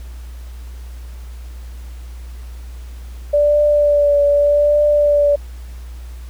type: tone with vibrato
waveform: sine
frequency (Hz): 583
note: D5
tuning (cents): -13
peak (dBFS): -10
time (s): 3.33-5.36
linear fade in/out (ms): 10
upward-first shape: triangle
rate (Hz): 0.83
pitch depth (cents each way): 27
effects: added 60 Hz sine -29 dBFS peak until 6.29 s + pink hiss -47 dBFS RMS until 6.29 s